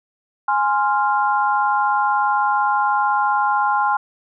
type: chord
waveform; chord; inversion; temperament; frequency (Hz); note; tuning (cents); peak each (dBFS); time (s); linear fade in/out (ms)
sine; F minor; first; equal with one note detuned; 830.6 / 1046.5 / 1392.9; Ab5 / C6 / F6; 0 / 0 / -5; -18 / -20 / -22; 0.48-3.97; 5
effects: none